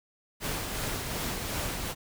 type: noise with tremolo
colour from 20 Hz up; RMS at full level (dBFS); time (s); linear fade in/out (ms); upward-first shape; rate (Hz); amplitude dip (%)
pink; -32; 0.4-1.95; 50; sine; 2.7; 30
effects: none